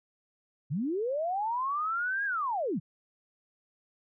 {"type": "linear two-way sweep", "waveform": "sine", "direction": "up then down", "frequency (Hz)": [122.4, 1661.2, 122.4], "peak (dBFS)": -28, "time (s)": [0.7, 2.8], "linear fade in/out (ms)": 20, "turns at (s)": 2.25, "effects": []}